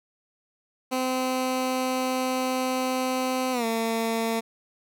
15% pulse tone with pitch glide, 257.5 to 226.8 Hz, C4 to A#3, -28 to -47 cents, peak -18 dBFS, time 0.91-4.41 s, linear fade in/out 20 ms, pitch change -219 cents, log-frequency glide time 3.52-3.65 s, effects none

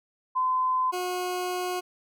sine / 20% pulse tone pair in turn, 1024 / 362 Hz, C6 / F#4, -38 / -38 cents, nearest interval octave + tritone, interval 1800 cents, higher first, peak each -22 / -23 dBFS, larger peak first, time 0.35-0.92 / 0.92-1.81 s, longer second, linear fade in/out 20 ms, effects none

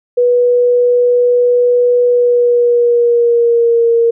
sine tone with pitch glide, 488.5 to 464.6 Hz, B4 to A#4, -19 to -6 cents, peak -7 dBFS, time 0.17-4.11 s, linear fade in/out 10 ms, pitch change -87 cents, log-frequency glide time 2.05-3.88 s, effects none

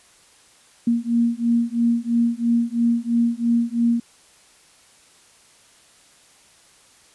sine beating tone pair, 233.1 / 236.1 Hz, A#3 / A#3, 0 / +22 cents, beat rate 3 Hz, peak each -20 dBFS, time 0.87-4 s, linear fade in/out 5 ms, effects white hiss -53 dBFS RMS until 7.14 s + resampled to 24000 Hz

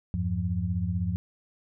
sine tone cluster, 84.5 / 100.3 / 176.6 Hz, E2 / G2 / F3, +43 / +40 / +20 cents, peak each -30 dBFS, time 0.14-1.16 s, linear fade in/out 0 ms, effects none

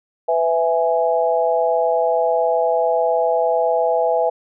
sine chord, E major, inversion second, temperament equal with one note detuned, 500.8 / 659.3 / 830.6 Hz, B4 / E5 / G#5, +24 / 0 / 0 cents, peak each -19 / -18 / -21 dBFS, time 0.28-4.3 s, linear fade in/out 10 ms, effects none

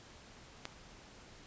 click, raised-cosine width 0.2 ms, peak -22 dBFS, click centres 0.654 s, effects pink hiss -56 dBFS RMS until 1.46 s + resampled to 16000 Hz

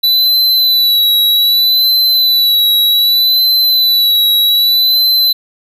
square tone with vibrato, 3966 Hz, B7, 7 cents sharp, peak -8 dBFS, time 0.03-5.33 s, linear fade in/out 10 ms, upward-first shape sine, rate 0.64 Hz, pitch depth 41 cents each way, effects none

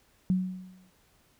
sine tone with exponential decay, 185 Hz, F#3, in tune, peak -20 dBFS, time 0.3-0.9 s, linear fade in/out 0 ms, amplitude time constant 130 ms, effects pink hiss -65 dBFS RMS until 1.39 s

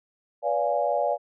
sine chord, B diminished seventh, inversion none, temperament equal with one note detuned, 493.9 / 578.2 / 698.5 / 830.6 Hz, B4 / D5 / F5 / Ab5, 0 / -27 / 0 / 0 cents, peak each -30 / -25 / -27 / -29 dBFS, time 0.42-1.18 s, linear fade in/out 50 ms, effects none

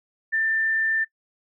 sine tone, 1784 Hz, A6, 23 cents sharp, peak -20 dBFS, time 0.32-1.05 s, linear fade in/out 20 ms, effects noise-tail reverb RT60 0.1 s tail -22 dB re dry

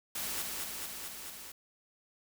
white noise with echo, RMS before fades -37 dBFS, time 0.15-0.42 s, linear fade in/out 5 ms, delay 220 ms, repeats 5, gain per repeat -2 dB, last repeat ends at 1.52 s, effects none

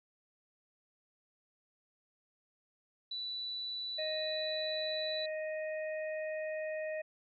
sine tone, 3962 Hz, B7, 5 cents sharp, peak -37 dBFS, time 3.11-5.26 s, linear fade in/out 5 ms
harmonic tone, 622.3 Hz, D#5, in tune, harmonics 1 / 3 / 4, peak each -36 / -45 / -49 dBFS, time 3.98-7.02 s, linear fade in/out 10 ms
effects none

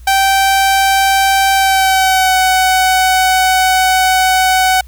sawtooth tone with pitch glide, 778 to 748.9 Hz, G5 to F#5, -13 to +21 cents, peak -5 dBFS, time 0.07-4.81 s, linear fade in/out 5 ms, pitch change -66 cents, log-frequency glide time 1.54-2.35 s, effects added 60 Hz sine -32 dBFS peak until 4.87 s + white hiss -50 dBFS RMS until 4.87 s

